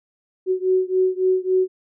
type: beating tone pair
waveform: sine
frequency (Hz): 371.1 / 374.7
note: F#4 / F#4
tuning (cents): +5 / +22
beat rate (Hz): 3.6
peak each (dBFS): -19 / -20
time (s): 0.46-1.68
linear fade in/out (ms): 50
effects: none